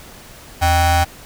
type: ring-modulated tone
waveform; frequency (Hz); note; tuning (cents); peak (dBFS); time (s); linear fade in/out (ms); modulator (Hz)
45% pulse; 349.2; F4; 0; -9; 0.61-1.05; 20; 431
effects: pink hiss -40 dBFS RMS until 1.25 s